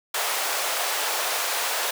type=high-pass noise; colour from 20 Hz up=pink; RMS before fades=-26 dBFS; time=0.14-1.91 s; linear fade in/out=5 ms; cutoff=550 Hz; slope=24 dB/octave; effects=none